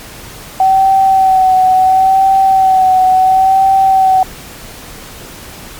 sine tone with vibrato, 760 Hz, F#5, 46 cents sharp, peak -5 dBFS, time 0.6-4.23 s, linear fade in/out 2 ms, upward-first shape sine, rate 0.72 Hz, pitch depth 30 cents each way, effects pink hiss -31 dBFS RMS until 5.79 s + MP3 96 kbps

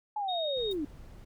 sine linear sweep, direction down, 860 to 277.2 Hz, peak -30 dBFS, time 0.16-0.85 s, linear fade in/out 5 ms
sine tone, 3729 Hz, A#7, in tune, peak -34 dBFS, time 0.28-0.73 s, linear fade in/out 10 ms
brown noise, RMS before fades -49 dBFS, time 0.56-1.25 s, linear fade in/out 10 ms
blue noise with exponential decay, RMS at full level -47 dBFS, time 0.71-0.8 s, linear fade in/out 5 ms, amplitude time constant 18 ms
effects none

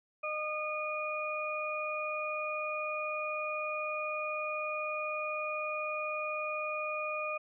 harmonic tone, 612 Hz, D#5, 29 cents flat, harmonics 1 / 2 / 4, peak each -37 / -38 / -37 dBFS, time 0.23-7.38 s, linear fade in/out 10 ms, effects none

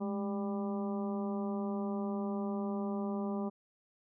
harmonic tone with a mistuned harmonic, 198 Hz, G3, 18 cents sharp, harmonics 1 / 2 / 3 / 4 / 5 / 6, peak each -34 / -40 / -44 / -46 / -48 / -50 dBFS, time 0-3.5 s, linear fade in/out 20 ms, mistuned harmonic 1, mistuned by +76 cents, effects none

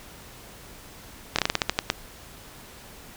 slowing click train, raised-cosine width 0.2 ms, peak -3 dBFS, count 10, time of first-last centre 1.36-1.901 s, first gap 26 ms, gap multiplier 1.2, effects pink hiss -46 dBFS RMS until 3.16 s

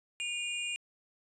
square tone pair together, 2445 / 2808 Hz, D#7 / F7, -31 / +9 cents, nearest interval major second, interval 240 cents, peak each -37 / -37 dBFS, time 0.2-0.76 s, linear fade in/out 0 ms, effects resampled to 24000 Hz

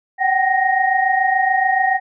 sine tone cluster, 752 / 779 / 1867 Hz, F#5 / G5 / A#6, +28 / -11 / +2 cents, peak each -18 dBFS, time 0.18-2 s, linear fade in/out 50 ms, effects none

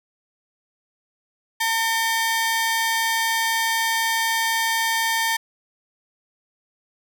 sawtooth ring-modulated tone, 1360 Hz, F6, 46 cents flat, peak -13 dBFS, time 1.6-5.37 s, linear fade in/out 10 ms, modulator 454 Hz, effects none

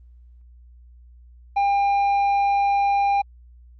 sine tone with tanh clipping, 801 Hz, G5, 37 cents sharp, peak -18 dBFS, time 1.56-3.22 s, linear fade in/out 10 ms, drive 6 dB, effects added 60 Hz sine -45 dBFS peak until 3.79 s + Opus 24 kbps

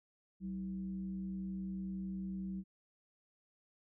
sine tone with frequency modulation, 190 Hz, F#3, 46 cents sharp, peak -38 dBFS, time 0.4-2.64 s, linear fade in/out 50 ms, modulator 131 Hz, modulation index 0.38, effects none

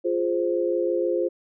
sine chord, F minor, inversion none, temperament equal, 349.2 / 415.3 / 523.3 Hz, F4 / Ab4 / C5, 0 / 0 / 0 cents, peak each -24 / -28 / -25 dBFS, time 0.04-1.29 s, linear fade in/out 20 ms, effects none

